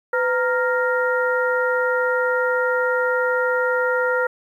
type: harmonic tone with a mistuned harmonic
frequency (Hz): 466.2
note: A#4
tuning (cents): 0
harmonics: 1 / 2 / 3 / 4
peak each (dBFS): -20 / -27 / -22 / -28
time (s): 0.13-4.27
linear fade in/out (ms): 5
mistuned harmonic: 1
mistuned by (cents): +130
effects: 9-bit